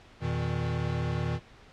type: tone cluster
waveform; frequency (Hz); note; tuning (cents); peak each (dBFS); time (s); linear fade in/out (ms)
square; 84.5 / 120.1 / 158.7; E2 / B2 / D#3; +43 / -48 / +35; -35 / -32 / -33; 0.2-1.4; 50
effects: pink hiss -54 dBFS RMS until 1.72 s + low-pass 4000 Hz 12 dB/octave